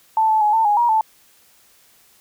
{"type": "tone with pitch steps", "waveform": "sine", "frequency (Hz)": [882, 872, 841, 894, 829, 951, 878], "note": ["A5", "A5", "G#5", "A5", "G#5", "A#5", "A5"], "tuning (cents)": [4, -16, 22, 27, -3, 34, -4], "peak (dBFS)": -13, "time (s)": [0.17, 1.01], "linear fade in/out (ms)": 2, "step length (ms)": 120, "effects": ["white hiss -54 dBFS RMS until 2.2 s"]}